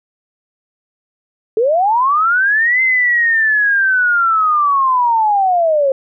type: linear two-way sweep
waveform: sine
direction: up then down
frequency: 420 to 2079 to 526 Hz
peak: -10 dBFS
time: 1.57-5.92 s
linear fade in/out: 2 ms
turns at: 2.82 s
effects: none